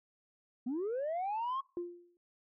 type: linear sweep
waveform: sine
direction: up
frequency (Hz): 230 to 1100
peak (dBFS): -31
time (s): 0.66-1.61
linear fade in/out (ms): 10
type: tone with exponential decay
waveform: sine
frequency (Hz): 349.2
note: F4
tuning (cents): 0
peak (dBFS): -31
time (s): 1.77-2.17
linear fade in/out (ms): 1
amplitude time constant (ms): 85
effects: noise-tail reverb RT60 0.4 s tail -24 dB re dry + tanh soft clip ceiling -31 dBFS